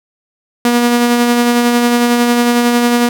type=tone with tremolo; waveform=sawtooth; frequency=240 Hz; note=B3; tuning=49 cents flat; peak=-4 dBFS; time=0.65-3.09 s; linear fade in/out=2 ms; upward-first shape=sine; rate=11 Hz; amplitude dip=30%; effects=none